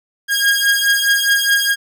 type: beating tone pair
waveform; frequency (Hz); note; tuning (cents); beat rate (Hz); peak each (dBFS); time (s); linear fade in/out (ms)
sawtooth; 1627 / 1631.8; G#6 / G#6; -36 / -31; 4.8; -12; 0.28-1.76; 50
effects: none